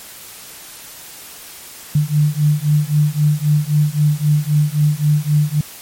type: beating tone pair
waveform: sine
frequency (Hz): 147.4 / 151.2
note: D3 / D#3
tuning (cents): +7 / -49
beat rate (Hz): 3.8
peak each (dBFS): -15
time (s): 1.95-5.61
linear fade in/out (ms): 5
effects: white hiss -36 dBFS RMS until 5.81 s + MP3 64 kbps